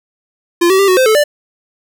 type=tone with pitch steps; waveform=square; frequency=345.1 / 381.7 / 395.1 / 370 / 518 / 435.6 / 589 Hz; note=F4 / G4 / G4 / F#4 / C5 / A4 / D5; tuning=-21 / -46 / +14 / 0 / -17 / -17 / +5 cents; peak=-8 dBFS; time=0.61-1.24 s; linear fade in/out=10 ms; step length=90 ms; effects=none